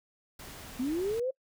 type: noise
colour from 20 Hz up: pink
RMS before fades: -46 dBFS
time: 0.39-1.2 s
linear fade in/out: 5 ms
type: linear sweep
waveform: sine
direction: up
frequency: 240 to 536 Hz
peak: -28 dBFS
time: 0.79-1.31 s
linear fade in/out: 10 ms
effects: noise-tail reverb RT60 0.1 s tail -26 dB re dry